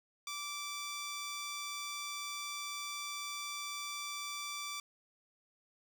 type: tone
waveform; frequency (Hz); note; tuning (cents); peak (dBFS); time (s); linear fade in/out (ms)
10% pulse; 1166; D6; -13; -31; 0.27-4.8; 2
effects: none